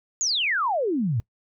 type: exponential sweep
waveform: sine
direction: down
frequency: 7040 to 102.7 Hz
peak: -21 dBFS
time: 0.21-1.2 s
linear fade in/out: 0 ms
effects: noise-tail reverb RT60 0.1 s tail -22 dB re dry